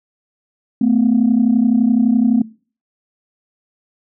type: tone pair together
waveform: sine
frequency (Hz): 221.1 / 252.9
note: A3 / B3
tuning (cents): +9 / +41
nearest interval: major second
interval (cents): 232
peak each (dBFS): -13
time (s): 0.81-2.42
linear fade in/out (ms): 5
effects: noise-tail reverb RT60 0.4 s tail -22 dB re dry + tanh soft clip ceiling -5 dBFS